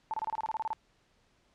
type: tone bursts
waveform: sine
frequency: 881 Hz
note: A5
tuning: 2 cents sharp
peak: -30 dBFS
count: 12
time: 0.11-0.731 s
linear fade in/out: 0 ms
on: 27 ms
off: 27 ms
effects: pink hiss -69 dBFS RMS until 1.54 s + low-pass 6000 Hz 12 dB/octave